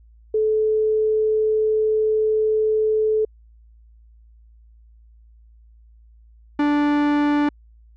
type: tone pair in turn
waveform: sine / 45% pulse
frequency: 433.3 / 292.8 Hz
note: A4 / D4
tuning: -27 / -5 cents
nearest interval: perfect fifth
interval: 678 cents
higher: first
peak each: -16 dBFS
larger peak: neither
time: 0.34-3.25 / 6.59-7.49 s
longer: first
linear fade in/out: 5 ms
effects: added 56 Hz sine -47 dBFS peak until 7.96 s + low-pass 2000 Hz 12 dB/octave